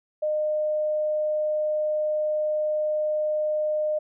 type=tone; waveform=sine; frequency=610 Hz; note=D#5; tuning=34 cents flat; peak=-22 dBFS; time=0.22-3.99 s; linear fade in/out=10 ms; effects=none